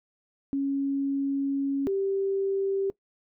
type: tone pair in turn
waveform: sine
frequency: 276.4 / 390.8 Hz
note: C#4 / G4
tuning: -5 / -5 cents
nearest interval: tritone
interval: 600 cents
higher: second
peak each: -24 dBFS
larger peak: neither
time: 0.53-1.87 / 1.87-2.9 s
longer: first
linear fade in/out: 0 ms
effects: noise-tail reverb RT60 0.1 s tail -20 dB re dry